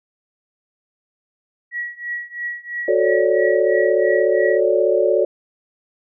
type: tone with tremolo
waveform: sine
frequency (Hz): 1921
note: B6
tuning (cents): -48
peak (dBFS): -21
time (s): 1.71-4.61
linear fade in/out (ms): 50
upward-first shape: triangle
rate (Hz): 3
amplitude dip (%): 95
type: chord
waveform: sine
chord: D major seventh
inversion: first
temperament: just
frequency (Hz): 367.1 / 440.5 / 550.6 / 587.3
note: F#4 / A4 / C#5 / D5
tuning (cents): -14 / +2 / -12 / 0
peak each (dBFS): -19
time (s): 2.88-5.25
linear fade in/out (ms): 5
effects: none